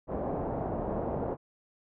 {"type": "low-pass noise", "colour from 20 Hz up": "white", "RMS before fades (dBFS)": -33, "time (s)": [0.07, 1.37], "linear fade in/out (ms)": 50, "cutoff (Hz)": 750, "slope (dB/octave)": 24, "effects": []}